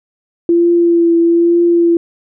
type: tone with vibrato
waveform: sine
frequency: 340 Hz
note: F4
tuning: 46 cents flat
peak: -7 dBFS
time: 0.49-1.97 s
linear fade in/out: 2 ms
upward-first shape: triangle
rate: 1.1 Hz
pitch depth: 24 cents each way
effects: none